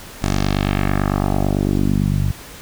10% pulse tone with low-pass filter sweep, 49 Hz, G1, in tune, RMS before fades -18 dBFS, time 0.22-2.32 s, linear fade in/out 10 ms, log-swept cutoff 8100 to 110 Hz, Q 1.7, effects pink hiss -37 dBFS RMS until 2.61 s

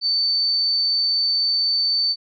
sine tone, 4542 Hz, C#8, 41 cents sharp, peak -17 dBFS, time 0.01-2.16 s, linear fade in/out 50 ms, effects none

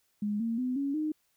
sine tone with pitch steps, 207.7 / 229.1 / 252.8 / 278.9 / 307.6 Hz, G#3 / A#3 / B3 / C#4 / D#4, 0 / -30 / +41 / +11 / -20 cents, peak -28 dBFS, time 0.22-1.12 s, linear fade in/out 5 ms, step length 180 ms, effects white hiss -73 dBFS RMS until 1.36 s

